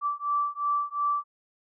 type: beating tone pair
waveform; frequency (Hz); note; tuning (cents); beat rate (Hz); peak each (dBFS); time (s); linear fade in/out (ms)
sine; 1162 / 1164.8; D6 / D6; -19 / -15; 2.8; -28; 0.01-1.24; 50
effects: none